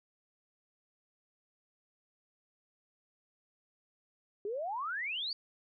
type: exponential sweep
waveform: sine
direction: up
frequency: 390 to 4699 Hz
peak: -34 dBFS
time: 4.45-5.33 s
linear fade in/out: 2 ms
effects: none